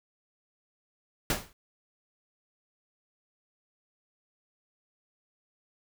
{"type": "noise with exponential decay", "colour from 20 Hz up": "pink", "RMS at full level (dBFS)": -24, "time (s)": [1.3, 1.53], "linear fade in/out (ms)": 2, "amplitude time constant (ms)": 48, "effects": []}